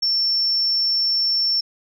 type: tone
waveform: sine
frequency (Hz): 5420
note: E8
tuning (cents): +47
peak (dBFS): -16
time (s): 0.02-1.61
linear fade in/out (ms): 10
effects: tanh soft clip ceiling -12 dBFS